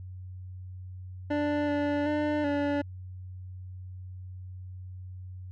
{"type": "tone with pitch steps", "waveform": "25% pulse", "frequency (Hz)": [293.9, 290.8, 298.6, 287.6], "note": ["D4", "D4", "D4", "D4"], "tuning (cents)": [1, -17, 29, -36], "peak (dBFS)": -22, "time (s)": [1.3, 2.82], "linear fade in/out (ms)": 10, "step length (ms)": 380, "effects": ["added 92 Hz sine -39 dBFS peak until 5.51 s", "low-pass 2000 Hz 12 dB/octave"]}